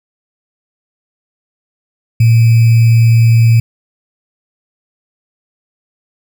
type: tone with sample-and-hold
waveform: sine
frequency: 114.9 Hz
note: A#2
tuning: 25 cents flat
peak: -4 dBFS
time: 2.2-3.6 s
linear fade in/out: 5 ms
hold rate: 2450 Hz
effects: none